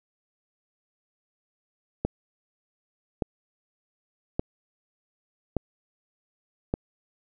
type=click train; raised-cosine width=2 ms; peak=-11 dBFS; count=5; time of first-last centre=2.05-6.739 s; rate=0.853 Hz; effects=none